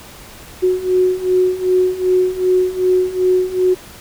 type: beating tone pair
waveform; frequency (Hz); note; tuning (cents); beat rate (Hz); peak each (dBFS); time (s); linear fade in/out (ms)
sine; 366.2 / 368.8; F#4 / F#4; -18 / -6; 2.6; -17 / -14; 0.62-3.75; 20
effects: pink hiss -38 dBFS RMS until 4 s